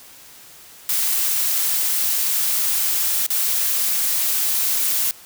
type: noise with dropouts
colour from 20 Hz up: blue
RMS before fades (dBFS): -20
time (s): 0.89-5.11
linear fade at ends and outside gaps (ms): 2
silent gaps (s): 3.265-3.303
effects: white hiss -44 dBFS RMS until 5.25 s